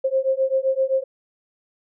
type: beating tone pair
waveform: sine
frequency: 527 / 534.7 Hz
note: C5 / C5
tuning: +12 / +37 cents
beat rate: 7.7 Hz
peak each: -21 dBFS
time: 0.04-1.04 s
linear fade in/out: 10 ms
effects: none